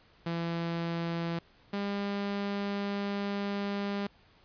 sawtooth tone pair in turn, 168.3 / 201.1 Hz, E3 / G3, +36 / +44 cents, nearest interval minor third, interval 308 cents, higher second, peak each -27 dBFS, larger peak neither, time 0.26-1.39 / 1.73-4.07 s, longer second, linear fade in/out 5 ms, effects pink hiss -62 dBFS RMS until 4.44 s + resampled to 11025 Hz

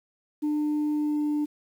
sine tone with pitch glide, 299.5 to 297.3 Hz, D4 to D4, +34 to +21 cents, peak -21 dBFS, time 0.42-1.46 s, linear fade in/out 20 ms, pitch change -13 cents, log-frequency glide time 0.94-1.29 s, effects tanh soft clip ceiling -22 dBFS + 9-bit

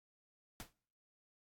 pink noise with exponential decay, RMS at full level -44 dBFS, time 0.6-0.73 s, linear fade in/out 0 ms, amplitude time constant 28 ms, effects noise-tail reverb RT60 0.6 s tail -25 dB re dry + AAC 64 kbps

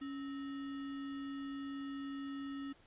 sine tone with sample-and-hold, 277.2 Hz, C#4, in tune, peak -40 dBFS, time 0.01-2.73 s, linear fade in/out 10 ms, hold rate 1575 Hz, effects pink hiss -65 dBFS RMS until 2.86 s + resampled to 8000 Hz

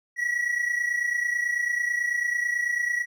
triangle tone pair together, 1923.9 / 1953 Hz, B6 / B6, -46 / -20 cents, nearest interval unison, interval 26 cents, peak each -23 / -28 dBFS, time 0.16-3.06 s, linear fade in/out 50 ms, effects none

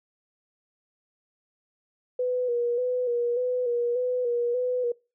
sine tone with vibrato, 488.8 Hz, B4, 18 cents flat, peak -23 dBFS, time 2.19-4.92 s, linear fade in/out 5 ms, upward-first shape square, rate 1.7 Hz, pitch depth 38 cents each way, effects noise-tail reverb RT60 0.3 s tail -24 dB re dry

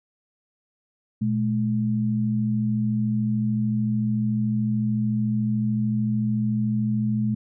sine tone pair together, 119.77 / 213.4 Hz, A#2 / G#3, +47 / +47 cents, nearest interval minor seventh, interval 1000 cents, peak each -25 / -22 dBFS, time 1.21-7.35 s, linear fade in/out 10 ms, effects none

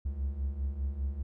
triangle beating tone pair, 65.41 / 70.41 Hz, C2 / C#2, 0 / +28 cents, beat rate 5 Hz, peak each -35 / -30 dBFS, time 0.05-1.23 s, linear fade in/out 10 ms, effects none

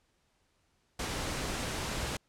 pink noise, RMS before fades -35 dBFS, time 0.99-2.17 s, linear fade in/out 5 ms, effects pink hiss -73 dBFS RMS until 2.28 s + low-pass 9000 Hz 12 dB/octave

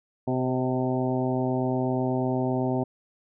harmonic tone with a mistuned harmonic, 128.1 Hz, C3, 36 cents flat, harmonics 1 / 2 / 3 / 4 / 5 / 6 / 7, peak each -29 / -27 / -30 / -36 / -32 / -35 / -37 dBFS, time 0.27-2.84 s, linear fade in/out 10 ms, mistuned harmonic 4, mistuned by +37 cents, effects none

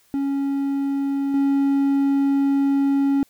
triangle tone with level steps, 277.2 Hz, C#4, in tune, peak -18 / -14 dBFS, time 0.14-3.23 s, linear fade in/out 0 ms, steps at 1.34 s, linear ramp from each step 2 ms, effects white hiss -59 dBFS RMS until 3.29 s

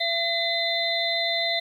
harmonic tone with a mistuned harmonic, 676 Hz, E5, 43 cents sharp, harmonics 1 / 3 / 5 / 6, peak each -28 / -28 / -28 / -28 dBFS, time 0-1.6 s, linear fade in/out 10 ms, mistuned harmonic 5, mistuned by +110 cents, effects 9-bit

